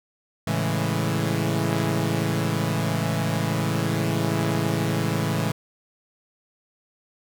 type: chord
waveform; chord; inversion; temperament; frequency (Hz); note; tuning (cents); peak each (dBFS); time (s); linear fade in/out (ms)
sawtooth; A major seventh; none; equal; 110 / 138.59 / 164.81 / 207.7; A2 / C#3 / E3 / G#3; 0 / 0 / 0 / 0; -23 / -24 / -22 / -27; 0.47-5.52; 5
effects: none